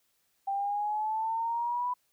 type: exponential sweep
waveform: sine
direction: up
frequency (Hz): 784 to 995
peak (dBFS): -28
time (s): 0.47-1.94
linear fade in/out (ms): 10
effects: white hiss -73 dBFS RMS until 2.12 s